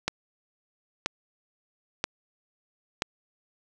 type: click train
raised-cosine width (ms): 0.2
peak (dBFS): -8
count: 4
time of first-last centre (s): 0.08-3.021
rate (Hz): 1.02
effects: none